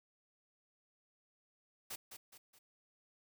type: noise with echo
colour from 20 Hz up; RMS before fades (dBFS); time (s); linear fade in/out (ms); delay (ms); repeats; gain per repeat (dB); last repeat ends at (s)
white; -44; 1.9-1.96; 10; 210; 3; -7; 2.59
effects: none